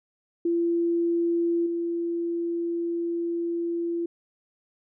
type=tone with level steps; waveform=sine; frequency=340 Hz; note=F4; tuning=46 cents flat; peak=-21 / -25 dBFS; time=0.45-4.06 s; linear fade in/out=5 ms; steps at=1.66 s; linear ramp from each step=5 ms; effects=none